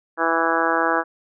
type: harmonic tone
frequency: 164.9 Hz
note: E3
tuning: 1 cent sharp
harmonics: 2 / 3 / 4 / 5 / 6 / 7 / 8 / 9 / 10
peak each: -26 / -26 / -26 / -26 / -26 / -26 / -26 / -26 / -26 dBFS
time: 0.17-1.04 s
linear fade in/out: 50 ms
effects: none

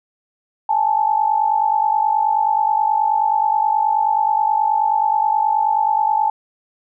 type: tone pair together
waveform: sine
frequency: 830 / 879.4 Hz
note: G#5 / A5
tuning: -1 / -1 cents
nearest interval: minor second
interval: 100 cents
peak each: -18 / -16 dBFS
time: 0.69-6.3 s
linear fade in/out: 5 ms
effects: none

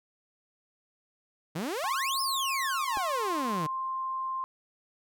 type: exponential two-way sweep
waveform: sawtooth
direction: up then down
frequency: 146.83 to 5350 to 146.83 Hz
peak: -27 dBFS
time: 1.55-3.67 s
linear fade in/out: 10 ms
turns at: 2.21 s
type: tone with pitch glide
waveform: sine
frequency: 1079 to 1051.3 Hz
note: C#6 to C6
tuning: -47 to +8 cents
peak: -30 dBFS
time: 1.84-4.44 s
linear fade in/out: 0 ms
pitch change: -45 cents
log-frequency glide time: 2.82-3.51 s
type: clicks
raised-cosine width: 1 ms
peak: -25 / -26 dBFS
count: 2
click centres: 2.971 / 2.974 s
effects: none

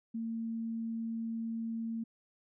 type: tone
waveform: sine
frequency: 227.2 Hz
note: A#3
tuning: 44 cents flat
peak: -34 dBFS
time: 0.14-2.04 s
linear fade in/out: 10 ms
effects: none

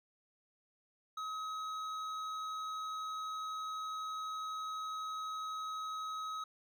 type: tone with hard clipping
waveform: triangle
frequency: 1274 Hz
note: D#6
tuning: 41 cents sharp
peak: -40 dBFS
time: 1.17-6.44 s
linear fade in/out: 5 ms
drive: 12 dB
effects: none

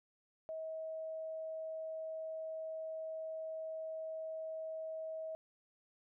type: tone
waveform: sine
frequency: 639 Hz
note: D#5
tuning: 46 cents sharp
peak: -40 dBFS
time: 0.49-5.35 s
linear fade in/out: 0 ms
effects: none

